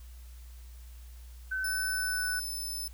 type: tone with pitch glide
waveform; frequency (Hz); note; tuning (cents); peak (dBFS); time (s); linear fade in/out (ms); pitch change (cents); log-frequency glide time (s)
sine; 1525 to 1495.3; G6 to F#6; -48 to +18; -30; 1.51-2.4; 10; -34; 1.89-2.25
type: tone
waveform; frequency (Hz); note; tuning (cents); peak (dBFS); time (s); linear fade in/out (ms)
15% pulse; 5274; E8; 0; -29; 1.64-2.88; 5
effects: added 60 Hz sine -45 dBFS peak until 2.93 s + white hiss -60 dBFS RMS until 2.93 s

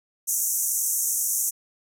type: band-pass noise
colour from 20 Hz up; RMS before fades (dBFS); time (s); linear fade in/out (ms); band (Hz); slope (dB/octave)
pink; -25; 0.27-1.51; 20; 5900 to 15000; 96
effects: none

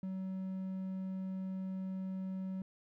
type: tone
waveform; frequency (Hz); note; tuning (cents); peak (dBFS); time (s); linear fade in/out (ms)
triangle; 188.9; F#3; +36; -35; 0.03-2.62; 2
effects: none

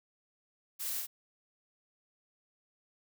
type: noise with echo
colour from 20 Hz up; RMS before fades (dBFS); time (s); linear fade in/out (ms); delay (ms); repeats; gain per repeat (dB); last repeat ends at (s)
blue; -38; 0.79-1.02; 20; 50; 1; -2; 1.07
effects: none

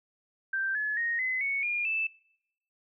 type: tone with pitch steps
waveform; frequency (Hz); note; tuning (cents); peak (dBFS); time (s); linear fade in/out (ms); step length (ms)
sine; 1568 / 1709.9 / 1864.7 / 2033 / 2217 / 2418 / 2637; G6 / A6 / A#6 / B6 / C#7 / D7 / E7; 0 / -50 / 0 / +50 / 0 / +50 / 0; -27; 0.53-2.07; 5; 220
effects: noise-tail reverb RT60 0.8 s tail -24 dB re dry

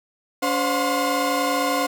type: tone cluster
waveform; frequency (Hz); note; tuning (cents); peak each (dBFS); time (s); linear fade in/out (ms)
35% pulse; 283.7 / 515 / 718 / 1060; C#4 / C5 / F5 / C6; +40 / -28 / +48 / +22; -24; 0.42-1.87; 10
effects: none

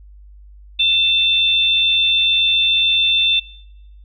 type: tone pair together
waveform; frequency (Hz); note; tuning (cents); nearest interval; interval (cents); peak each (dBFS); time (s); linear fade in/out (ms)
sine; 2666 / 3559; E7 / A7; +19 / +19; perfect fourth; 500; -19 / -13; 0.79-3.4; 10
effects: noise-tail reverb RT60 1.0 s tail -23 dB re dry + added 50 Hz sine -39 dBFS peak until 4.04 s

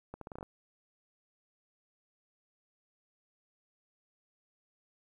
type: accelerating click train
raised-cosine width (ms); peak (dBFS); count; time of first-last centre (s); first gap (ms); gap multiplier
1; -29; 8; 0.14-0.428; 73; 0.8
effects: 11-bit

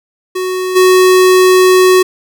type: tone with level steps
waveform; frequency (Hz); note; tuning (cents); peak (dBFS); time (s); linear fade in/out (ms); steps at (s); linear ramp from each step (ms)
square; 370; F#4; 0; -15 / -5; 0.35-2.03; 10; 0.75; 20
effects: none

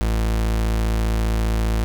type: tone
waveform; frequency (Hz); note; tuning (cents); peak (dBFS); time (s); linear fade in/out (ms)
40% pulse; 55; A1; 0; -17; 0.01-1.84; 0
effects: none

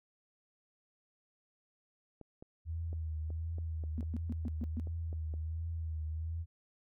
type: clicks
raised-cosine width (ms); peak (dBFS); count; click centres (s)
2; -36; 12; 2.213 / 2.425 / 2.93 / 3.304 / 3.584 / 3.838 / 4.029 / 4.452 / 4.635 / 4.872 / 5.129 / 5.339
type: tone with vibrato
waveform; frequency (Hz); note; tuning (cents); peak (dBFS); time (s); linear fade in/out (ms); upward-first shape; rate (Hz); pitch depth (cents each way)
sine; 80.4; E2; -43; -35; 2.65-6.46; 50; triangle; 1.4; 62
type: tone bursts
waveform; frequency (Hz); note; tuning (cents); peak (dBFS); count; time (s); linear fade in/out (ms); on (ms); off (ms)
sine; 235.2; A#3; +16; -36; 6; 3.98-4.798; 0; 28; 130
effects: none

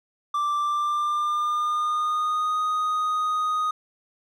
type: tone with pitch glide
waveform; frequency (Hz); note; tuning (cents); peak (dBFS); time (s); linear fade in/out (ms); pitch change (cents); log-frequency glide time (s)
triangle; 1174.7 to 1244.6; D6 to D#6; 0 to 0; -20; 0.34-3.71; 5; +100; 0.57-2.59
effects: none

